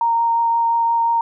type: tone with vibrato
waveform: sine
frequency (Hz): 927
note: A#5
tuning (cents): -10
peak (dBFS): -14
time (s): 0.01-1.21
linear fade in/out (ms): 2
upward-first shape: triangle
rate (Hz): 5.7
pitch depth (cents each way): 10
effects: none